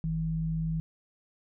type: tone pair together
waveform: sine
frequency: 47.85 / 160.4 Hz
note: G1 / E3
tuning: -41 / -47 cents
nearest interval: octave + major sixth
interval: 2094 cents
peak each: -36 / -28 dBFS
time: 0.04-0.8 s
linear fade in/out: 0 ms
effects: none